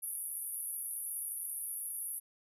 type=band-pass noise; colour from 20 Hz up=white; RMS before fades=-40 dBFS; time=0.02-2.2 s; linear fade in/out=20 ms; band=9900 to 12000 Hz; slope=96 dB/octave; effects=none